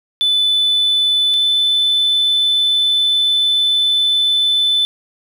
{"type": "tone pair in turn", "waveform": "sine", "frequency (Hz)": [3499, 3513], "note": ["A7", "A7"], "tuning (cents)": [-10, -3], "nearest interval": "unison", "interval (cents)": 7, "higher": "second", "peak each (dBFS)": -10, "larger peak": "neither", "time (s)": [[0.21, 1.34], [1.34, 4.85]], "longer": "second", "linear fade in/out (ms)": 0, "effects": ["tanh soft clip ceiling -9 dBFS", "7-bit"]}